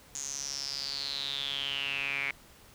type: tone with band-pass filter sweep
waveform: sawtooth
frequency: 139.4 Hz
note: C#3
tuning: 10 cents sharp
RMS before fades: -35 dBFS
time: 0.15-2.31 s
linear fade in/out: 0 ms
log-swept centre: 6800 to 2200 Hz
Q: 9.8
effects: pink hiss -56 dBFS RMS until 2.74 s